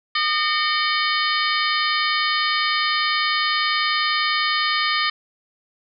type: harmonic tone with a mistuned harmonic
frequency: 610 Hz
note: D#5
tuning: 34 cents flat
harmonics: 2 / 3 / 4 / 5 / 6 / 7 / 8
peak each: -23 / -25 / -26 / -27 / -28 / -28 / -29 dBFS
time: 0.15-5.1 s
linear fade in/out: 5 ms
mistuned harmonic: 4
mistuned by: -140 cents
effects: none